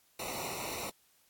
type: noise with comb filter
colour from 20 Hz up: pink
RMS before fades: -39 dBFS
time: 0.19-0.9 s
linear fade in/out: 5 ms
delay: 0.61 ms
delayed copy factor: -0.95
effects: white hiss -68 dBFS RMS until 1.29 s + AAC 64 kbps

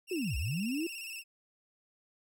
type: tone with vibrato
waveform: sawtooth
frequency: 2685 Hz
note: E7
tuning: 31 cents sharp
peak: -37 dBFS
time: 0.07-1.24 s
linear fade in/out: 50 ms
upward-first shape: square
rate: 17 Hz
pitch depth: 51 cents each way
type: linear two-way sweep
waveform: sine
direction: down then up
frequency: 390.1 to 55.4 to 348.7 Hz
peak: -31 dBFS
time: 0.11-0.87 s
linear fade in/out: 5 ms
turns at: 0.37 s
effects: none

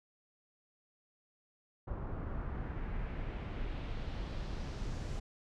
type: noise with low-pass filter sweep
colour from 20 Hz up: brown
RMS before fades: -39 dBFS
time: 1.87-5.2 s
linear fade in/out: 10 ms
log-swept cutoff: 1100 to 7200 Hz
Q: 1.5
effects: none

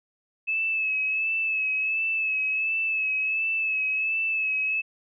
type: tone with vibrato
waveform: sine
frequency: 2600 Hz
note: E7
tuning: 24 cents flat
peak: -23 dBFS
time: 0.47-4.82 s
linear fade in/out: 20 ms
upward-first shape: sine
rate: 1.4 Hz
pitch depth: 34 cents each way
effects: none

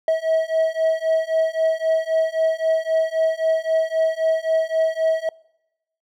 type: beating tone pair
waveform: triangle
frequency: 642 / 645.8 Hz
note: E5 / E5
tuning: -46 / -36 cents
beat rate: 3.8 Hz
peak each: -19 / -18 dBFS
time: 0.08-5.29 s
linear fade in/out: 2 ms
effects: noise-tail reverb RT60 0.9 s tail -25 dB re dry

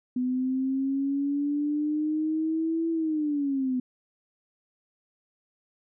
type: linear two-way sweep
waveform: sine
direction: up then down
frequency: 249.6 to 331.1 to 249.6 Hz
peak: -24 dBFS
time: 0.16-3.8 s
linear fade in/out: 5 ms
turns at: 2.9 s
effects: none

